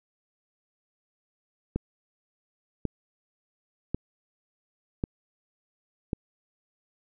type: click train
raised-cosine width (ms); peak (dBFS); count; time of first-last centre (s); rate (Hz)
3; -14; 5; 1.76-6.132; 0.915
effects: none